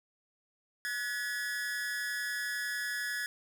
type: tone with amplitude modulation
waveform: 45% pulse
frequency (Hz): 1700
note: G#6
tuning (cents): +40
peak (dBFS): -29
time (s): 0.85-3.26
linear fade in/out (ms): 0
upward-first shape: sine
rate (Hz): 231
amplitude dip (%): 90
effects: none